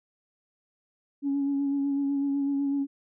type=tone with vibrato; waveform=sine; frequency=279.6 Hz; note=C#4; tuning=15 cents sharp; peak=-23 dBFS; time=1.22-2.87 s; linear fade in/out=50 ms; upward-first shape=sine; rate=8 Hz; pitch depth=22 cents each way; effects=tanh soft clip ceiling -20 dBFS